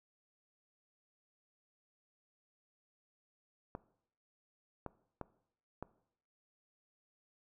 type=clicks; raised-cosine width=1 ms; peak=-27 dBFS; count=4; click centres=3.751 / 4.863 / 5.213 / 5.826 s; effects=noise-tail reverb RT60 0.7 s tail -19 dB re dry